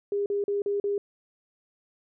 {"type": "tone bursts", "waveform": "sine", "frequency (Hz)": 404.9, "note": "G#4", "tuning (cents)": -44, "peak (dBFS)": -24, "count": 5, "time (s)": [0.12, 0.98], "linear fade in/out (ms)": 2, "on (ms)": 140, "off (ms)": 40, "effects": []}